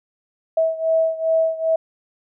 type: beating tone pair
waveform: sine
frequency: 647 / 649.5 Hz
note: E5 / E5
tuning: -32 / -26 cents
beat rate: 2.5 Hz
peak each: -18 / -21 dBFS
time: 0.57-1.76 s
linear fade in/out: 5 ms
effects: none